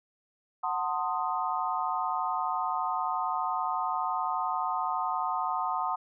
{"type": "chord", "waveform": "sine", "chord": "F# diminished seventh", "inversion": "none", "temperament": "equal with one note detuned", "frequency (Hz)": [740, 894.9, 1046.5, 1244.5], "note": ["F#5", "A5", "C6", "Eb6"], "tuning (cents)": [0, 29, 0, 0], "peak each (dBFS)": -33, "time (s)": [0.63, 5.96], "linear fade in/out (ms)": 10, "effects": []}